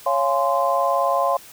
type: chord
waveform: sine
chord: Db major seventh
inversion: none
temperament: just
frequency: 554.4 / 693 / 831.5 / 1039.4 Hz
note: Db5 / F5 / Ab5 / C6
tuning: 0 / -14 / +2 / -12 cents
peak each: -22 / -22 / -27 / -21 dBFS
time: 0.06-1.37 s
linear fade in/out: 5 ms
effects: white hiss -44 dBFS RMS until 1.52 s